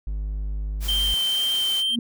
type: tone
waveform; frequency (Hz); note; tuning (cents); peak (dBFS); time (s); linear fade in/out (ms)
triangle; 51.1; G#1; -27; -23; 0.07-1.14; 0
type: noise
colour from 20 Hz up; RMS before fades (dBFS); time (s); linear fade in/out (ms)
white; -35; 0.8-1.84; 50
type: tone with vibrato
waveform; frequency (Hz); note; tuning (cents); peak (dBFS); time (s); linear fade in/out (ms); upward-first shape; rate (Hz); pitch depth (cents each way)
triangle; 3127; G7; -5; -19; 0.88-1.96; 10; sine; 2.1; 10
type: tone with exponential growth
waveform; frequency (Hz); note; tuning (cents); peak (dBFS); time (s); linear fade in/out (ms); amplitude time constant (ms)
sine; 235.9; A#3; +21; -18; 1.88-1.99; 2; 23
effects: none